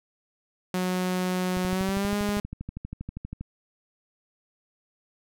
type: tone with pitch glide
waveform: sawtooth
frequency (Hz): 183 to 205.4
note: F#3 to G#3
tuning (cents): -19 to -19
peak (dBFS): -21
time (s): 0.74-2.4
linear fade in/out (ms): 2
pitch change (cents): +200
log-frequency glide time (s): 1.67-2.15
type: click train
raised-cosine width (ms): 5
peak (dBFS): -22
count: 24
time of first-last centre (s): 1.57-3.41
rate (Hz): 12.5
effects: none